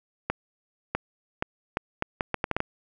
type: accelerating click train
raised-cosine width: 0.5 ms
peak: -10 dBFS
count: 11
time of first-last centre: 0.3-2.604 s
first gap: 650 ms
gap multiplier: 0.73
effects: none